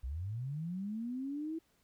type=linear sweep; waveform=sine; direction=up; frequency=57.2 to 329.6 Hz; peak=-36 dBFS; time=0.03-1.59 s; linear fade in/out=10 ms; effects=pink hiss -73 dBFS RMS until 1.83 s